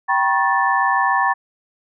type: tone cluster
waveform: sine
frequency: 780 / 963 / 1090 / 1757 Hz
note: G5 / B5 / C#6 / A6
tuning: -9 / -44 / -29 / -3 cents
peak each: -20 dBFS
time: 0.08-1.34 s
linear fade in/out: 20 ms
effects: none